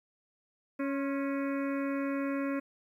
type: harmonic tone with a mistuned harmonic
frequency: 277.2 Hz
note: C#4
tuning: in tune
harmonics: 1 / 2 / 4 / 5 / 6 / 7 / 8 / 9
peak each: -31 / -37 / -43 / -45 / -47 / -48 / -49 / -50 dBFS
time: 0.79-2.6 s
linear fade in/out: 10 ms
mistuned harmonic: 4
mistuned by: -43 cents
effects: 11-bit